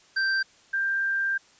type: tone pair in turn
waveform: square / sine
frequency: 1567 / 1584.3 Hz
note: G6 / G6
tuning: -1 / +18 cents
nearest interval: unison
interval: 19 cents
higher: second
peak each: -23 dBFS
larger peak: neither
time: 0.16-0.43 / 0.73-1.38 s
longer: second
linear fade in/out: 10 ms
effects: white hiss -57 dBFS RMS until 1.59 s + resampled to 16000 Hz